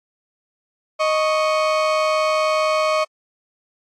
35% pulse tone pair together, 622.3 / 1108.8 Hz, D#5 / C#6, 0 / 0 cents, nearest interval minor seventh, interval 1000 cents, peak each -16 / -20 dBFS, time 0.99-3.05 s, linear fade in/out 20 ms, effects low-pass 5000 Hz 12 dB/octave + AAC 64 kbps

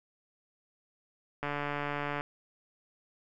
click train, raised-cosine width 0.5 ms, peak -19 dBFS, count 114, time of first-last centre 1.43-2.209 s, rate 145 Hz, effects none

